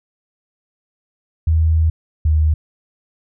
sine tone pair in turn, 80.2 / 77.46 Hz, E2 / D#2, -47 / -7 cents, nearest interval minor second, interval 60 cents, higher first, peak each -11 dBFS, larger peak neither, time 1.47-1.9 / 2.25-2.54 s, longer first, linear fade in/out 5 ms, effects none

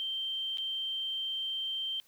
sine tone with dropouts, 3136 Hz, G7, in tune, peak -32 dBFS, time 0-2 s, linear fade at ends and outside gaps 0 ms, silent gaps 0.573-0.583 s, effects white hiss -65 dBFS RMS until 2.07 s

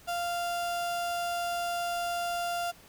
35% pulse tone, 695 Hz, F5, 9 cents flat, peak -28 dBFS, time 0.07-2.72 s, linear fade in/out 20 ms, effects pink hiss -55 dBFS RMS until 2.88 s

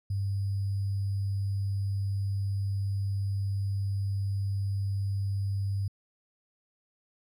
sine tone with sample-and-hold, 98.6 Hz, G2, 11 cents sharp, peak -27 dBFS, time 0.1-5.88 s, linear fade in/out 5 ms, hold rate 4900 Hz, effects resampled to 32000 Hz

